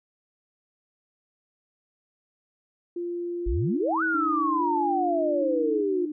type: tone with vibrato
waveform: sine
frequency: 335.4 Hz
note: E4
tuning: 30 cents sharp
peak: -28 dBFS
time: 2.96-5.81 s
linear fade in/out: 5 ms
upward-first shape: square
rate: 0.61 Hz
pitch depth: 62 cents each way
type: exponential two-way sweep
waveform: sine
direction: up then down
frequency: 43.65 to 1513 to 344.4 Hz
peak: -23 dBFS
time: 3.46-6.06 s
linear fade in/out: 10 ms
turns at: 4.03 s
type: tone with pitch glide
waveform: sine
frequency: 296.6 to 303 Hz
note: D4 to D#4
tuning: +17 to -46 cents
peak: -29 dBFS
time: 4.14-6.12 s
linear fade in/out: 5 ms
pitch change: +37 cents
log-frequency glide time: 5.69-5.86 s
effects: none